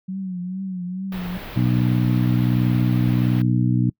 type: tone with vibrato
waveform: sine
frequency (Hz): 185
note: F#3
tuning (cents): 0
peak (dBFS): -25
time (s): 0.08-1.38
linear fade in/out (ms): 10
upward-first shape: triangle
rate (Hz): 2.3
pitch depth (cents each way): 86
type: band-stop noise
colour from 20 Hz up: pink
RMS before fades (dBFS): -35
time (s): 1.12-3.42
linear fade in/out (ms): 2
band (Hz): 3900 to 15000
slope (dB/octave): 24
type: harmonic tone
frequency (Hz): 61.4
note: B1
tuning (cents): -9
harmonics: 2 / 3 / 4 / 5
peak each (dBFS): -18 / -22 / -24 / -26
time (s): 1.56-3.9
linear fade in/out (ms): 5
effects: noise-tail reverb RT60 0.1 s tail -26 dB re dry